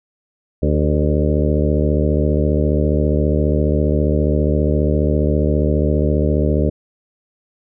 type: harmonic tone with a mistuned harmonic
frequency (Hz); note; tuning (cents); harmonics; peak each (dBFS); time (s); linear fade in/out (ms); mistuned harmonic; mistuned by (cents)
74.8; D2; +32; 1 / 2 / 3 / 4 / 5 / 6 / 7 / 8; -17 / -20 / -22 / -23 / -24 / -25 / -25 / -26; 0.62-6.7; 10; 5; +50
effects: none